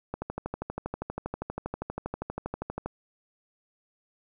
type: click train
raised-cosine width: 1 ms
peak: -18 dBFS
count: 35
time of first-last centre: 0.14-2.86 s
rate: 12.5 Hz
effects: none